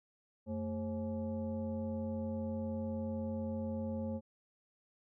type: tone with frequency modulation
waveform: sine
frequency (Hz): 222.6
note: A3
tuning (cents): +20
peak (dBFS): -35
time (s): 0.46-4.21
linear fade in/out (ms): 50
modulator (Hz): 313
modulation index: 1
effects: none